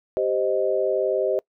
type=chord; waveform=sine; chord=C minor; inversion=second; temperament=equal with one note detuned; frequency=390.9 / 523.3 / 622.3 Hz; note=G4 / C5 / Eb5; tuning=-5 / 0 / 0 cents; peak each=-24 dBFS; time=0.17-1.39 s; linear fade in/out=0 ms; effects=noise-tail reverb RT60 0.1 s tail -25 dB re dry